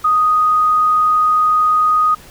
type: tone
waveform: sine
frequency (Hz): 1244.5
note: D#6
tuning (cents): 0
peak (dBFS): -10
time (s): 0.04-2.15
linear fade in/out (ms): 10
effects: pink hiss -41 dBFS RMS until 2.3 s